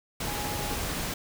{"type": "tone in noise", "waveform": "sine", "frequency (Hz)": 830.6, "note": "G#5", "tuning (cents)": 0, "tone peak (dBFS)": -37, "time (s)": [0.27, 0.76], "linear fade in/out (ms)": 5, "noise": "pink", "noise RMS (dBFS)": -32, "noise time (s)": [0.2, 1.14], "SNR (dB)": -8, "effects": []}